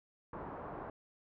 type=low-pass noise; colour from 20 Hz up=white; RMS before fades=-45 dBFS; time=0.33-0.9 s; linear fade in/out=2 ms; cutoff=1100 Hz; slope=24 dB/octave; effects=none